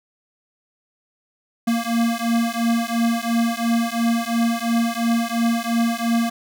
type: beating tone pair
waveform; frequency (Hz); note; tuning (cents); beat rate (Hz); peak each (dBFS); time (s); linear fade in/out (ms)
square; 230.7 / 233.6; A#3 / A#3; -18 / +4; 2.9; -22; 1.67-6.3; 10
effects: none